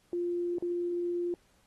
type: tone with dropouts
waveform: sine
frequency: 349.2 Hz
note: F4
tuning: in tune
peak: -29 dBFS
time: 0.13-1.34 s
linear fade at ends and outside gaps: 1 ms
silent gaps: 0.584-0.624 s
effects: pink hiss -68 dBFS RMS until 1.66 s + AAC 32 kbps